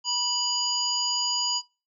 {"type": "harmonic tone with a mistuned harmonic", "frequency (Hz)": 972, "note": "B5", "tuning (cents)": -28, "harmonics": [1, 3, 5, 7], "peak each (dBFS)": [-33, -30, -27, -31], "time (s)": [0.04, 1.62], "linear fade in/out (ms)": 50, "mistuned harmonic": 3, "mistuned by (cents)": 29, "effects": ["noise-tail reverb RT60 0.3 s tail -22 dB re dry"]}